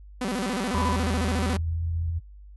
sawtooth tone with vibrato, 220 Hz, A3, in tune, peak -22 dBFS, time 0.21-1.57 s, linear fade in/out 5 ms, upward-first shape square, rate 14 Hz, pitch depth 230 cents each way
sine tone with pitch glide, 80.2 to 83.46 Hz, E2 to E2, -47 to +22 cents, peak -25 dBFS, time 0.73-2.2 s, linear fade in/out 20 ms, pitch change +69 cents, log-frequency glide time 1.38-1.82 s
sine tone, 995 Hz, B5, 13 cents sharp, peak -28 dBFS, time 0.74-0.97 s, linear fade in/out 10 ms
effects added 50 Hz sine -43 dBFS peak until 2.56 s + AAC 32 kbps

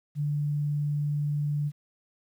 sine tone, 146.83 Hz, D3, in tune, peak -25 dBFS, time 0.15-1.72 s, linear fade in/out 50 ms, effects 10-bit

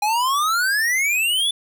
square exponential sweep, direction up, 816 to 3520 Hz, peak -18 dBFS, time 0.02-1.51 s, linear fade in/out 5 ms, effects none

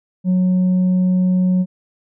triangle tone with tanh clipping, 183.4 Hz, F#3, 15 cents flat, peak -13 dBFS, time 0.24-1.66 s, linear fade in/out 50 ms, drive 7 dB, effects none

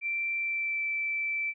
sine tone with pitch glide, 2349 to 2327 Hz, D7 to D7, 0 to -17 cents, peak -28 dBFS, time 0.01-1.54 s, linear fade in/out 50 ms, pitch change -17 cents, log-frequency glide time 0.36-0.83 s, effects none

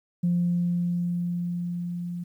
sine tone with level ramp, 174.61 Hz, F3, in tune, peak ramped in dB -19 to -30 dBFS, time 0.23-2.24 s, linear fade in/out 10 ms, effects tanh soft clip ceiling -16 dBFS + 10-bit

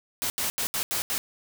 white noise bursts at uneven times, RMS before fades -28 dBFS, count 6, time 0.22-0.3 / 0.38-0.5 / 0.58-0.67 / 0.74-0.83 / 0.91-1.02 / 1.1-1.18 s, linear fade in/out 0 ms, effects none

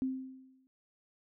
sine tone with exponential decay, 261.6 Hz, C4, in tune, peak -28 dBFS, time 0.02-0.67 s, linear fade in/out 0 ms, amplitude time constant 140 ms, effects none

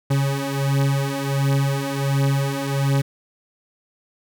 40% pulse beating tone pair, 137.4 / 138.8 Hz, C#3 / C#3, -15 / +3 cents, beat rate 1.4 Hz, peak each -22 / -20 dBFS, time 0.1-3.02 s, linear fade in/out 10 ms, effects none

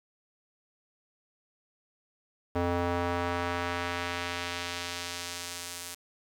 square tone with band-pass filter sweep, 87.31 Hz, F2, in tune, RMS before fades -33 dBFS, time 2.55-5.95 s, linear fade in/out 10 ms, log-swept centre 600 to 10000 Hz, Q 0.74, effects 9-bit

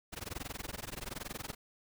pink noise with amplitude modulation, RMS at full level -39 dBFS, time 0.12-1.55 s, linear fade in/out 20 ms, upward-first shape sine, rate 21.2 Hz, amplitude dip 100%, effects none

